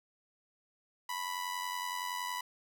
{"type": "tone with amplitude modulation", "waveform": "sawtooth", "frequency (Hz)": 987.8, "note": "B5", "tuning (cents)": 0, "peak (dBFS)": -29, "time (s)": [1.09, 2.41], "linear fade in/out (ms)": 5, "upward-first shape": "sine", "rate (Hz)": 90.7, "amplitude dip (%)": 60, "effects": []}